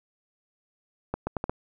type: accelerating click train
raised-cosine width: 1 ms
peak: -14 dBFS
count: 5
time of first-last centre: 1.14-1.495 s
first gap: 130 ms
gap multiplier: 0.75
effects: none